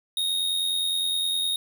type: tone with amplitude modulation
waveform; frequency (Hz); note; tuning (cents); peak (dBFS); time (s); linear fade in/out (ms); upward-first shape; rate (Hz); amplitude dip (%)
square; 3729; A#7; 0; -22; 0.17-1.56; 2; sine; 89.7; 45
effects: none

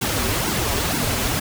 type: noise with flanger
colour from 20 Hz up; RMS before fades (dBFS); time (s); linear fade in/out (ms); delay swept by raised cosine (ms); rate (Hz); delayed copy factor
pink; -22; 0.01-1.4; 10; 1.6 to 6.7; 2.1; -0.95
effects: none

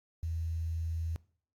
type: tone with quantisation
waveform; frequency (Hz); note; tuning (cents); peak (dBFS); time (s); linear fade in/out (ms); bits
sine; 82; E2; -9; -32; 0.23-1.16; 0; 10
effects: noise-tail reverb RT60 0.5 s tail -21 dB re dry + AAC 64 kbps

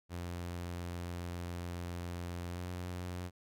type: tone with pitch glide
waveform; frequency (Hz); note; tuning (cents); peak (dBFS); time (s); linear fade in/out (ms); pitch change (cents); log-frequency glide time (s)
sawtooth; 87.31 to 89.4; F2 to F2; 0 to +41; -35; 0.09-3.31; 50; +41; 2.49-2.64
effects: none

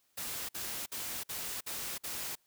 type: noise bursts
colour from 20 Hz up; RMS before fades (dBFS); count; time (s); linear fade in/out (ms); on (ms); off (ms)
white; -39; 6; 0.17-2.355; 10; 320; 53
effects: white hiss -73 dBFS RMS until 2.46 s

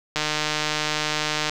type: click train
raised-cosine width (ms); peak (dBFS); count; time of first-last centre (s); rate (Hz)
0.2; -6; 204; 0.16-1.496; 152
effects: none

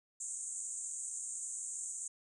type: band-pass noise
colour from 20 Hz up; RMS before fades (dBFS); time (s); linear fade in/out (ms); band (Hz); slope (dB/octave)
pink; -42; 0.2-2.08; 5; 6700 to 8900; 96
effects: none

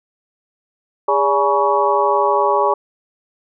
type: tone cluster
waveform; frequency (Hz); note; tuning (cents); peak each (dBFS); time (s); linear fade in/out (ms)
sine; 407.2 / 575 / 843 / 967 / 1122; G#4 / D5 / G#5 / B5 / C#6; -34 / -37 / +26 / -37 / +21; -19; 1.08-2.74; 5
effects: none

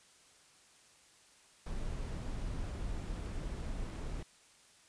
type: noise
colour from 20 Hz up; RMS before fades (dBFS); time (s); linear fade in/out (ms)
brown; -39; 1.66-4.23; 5
effects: white hiss -63 dBFS RMS until 4.88 s + resampled to 22050 Hz

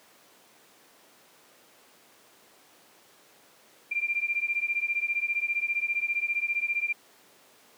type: beating tone pair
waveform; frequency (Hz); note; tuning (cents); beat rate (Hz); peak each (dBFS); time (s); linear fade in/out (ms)
sine; 2372 / 2387; D7 / D7; +17 / +28; 15; -29; 3.91-6.93; 10
effects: pink hiss -57 dBFS RMS until 7.77 s + high-pass 300 Hz 12 dB/octave

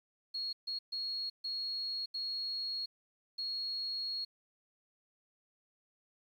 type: tone bursts at uneven times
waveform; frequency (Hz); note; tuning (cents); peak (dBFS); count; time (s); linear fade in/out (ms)
sine; 4307; C8; +49; -35; 6; 0.34-0.53 / 0.67-0.79 / 0.92-1.3 / 1.44-2.06 / 2.14-2.86 / 3.38-4.25; 10
effects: 11-bit

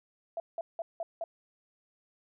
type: tone bursts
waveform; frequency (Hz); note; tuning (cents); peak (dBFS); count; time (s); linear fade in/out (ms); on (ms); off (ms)
sine; 668; E5; +23; -32; 5; 0.37-1.24; 2; 30; 180
effects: none

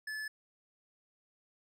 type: tone with hard clipping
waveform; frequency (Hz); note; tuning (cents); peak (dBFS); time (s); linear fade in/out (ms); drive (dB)
triangle; 1730; A6; -30; -39; 0.07-0.28; 5; 15
effects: none

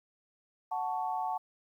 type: chord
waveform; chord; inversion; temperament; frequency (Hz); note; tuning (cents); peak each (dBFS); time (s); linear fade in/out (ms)
sine; F# minor; none; equal with one note detuned; 740 / 880 / 1115.2; F#5 / A5 / C#6; 0 / 0 / +10; -34 / -34 / -40; 0.71-1.38; 10
effects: 11-bit

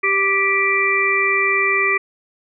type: harmonic tone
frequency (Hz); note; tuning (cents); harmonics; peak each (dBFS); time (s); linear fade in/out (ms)
392; G4; 0; 1 / 3 / 5 / 6; -23 / -22 / -19 / -18; 0.03-1.98; 10
effects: none

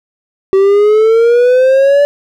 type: exponential sweep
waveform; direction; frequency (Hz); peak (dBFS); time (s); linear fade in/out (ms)
triangle; up; 382.7 to 580; -3; 0.53-2.05; 0
effects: none

